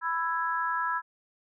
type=harmonic tone; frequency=331.3 Hz; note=E4; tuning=9 cents sharp; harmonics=3 / 4 / 5; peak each=-30 / -31 / -32 dBFS; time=0.01-1.02 s; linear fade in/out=50 ms; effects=none